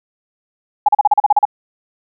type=tone bursts; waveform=sine; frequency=830.6 Hz; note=G#5; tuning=in tune; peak=-6 dBFS; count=10; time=0.86-1.453 s; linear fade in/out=5 ms; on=26 ms; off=37 ms; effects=none